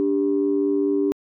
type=tone pair together; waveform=sine; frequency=290.7 / 395.3 Hz; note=D4 / G4; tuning=-18 / +15 cents; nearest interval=perfect fourth; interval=533 cents; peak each=-20 dBFS; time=0-1.12 s; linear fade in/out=0 ms; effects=tanh soft clip ceiling -11 dBFS